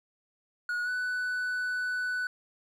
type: tone with pitch glide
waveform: triangle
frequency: 1452 to 1491.1 Hz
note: F#6 to F#6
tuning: -33 to +13 cents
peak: -27 dBFS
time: 0.69-2.27 s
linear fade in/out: 2 ms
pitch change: +46 cents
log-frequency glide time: 0.84-0.89 s
effects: none